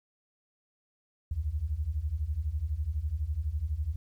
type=beating tone pair; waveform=sine; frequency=68.6 / 80.6 Hz; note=C#2 / E2; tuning=-17 / -38 cents; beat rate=12 Hz; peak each=-33 / -31 dBFS; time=1.31-3.96 s; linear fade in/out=5 ms; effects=11-bit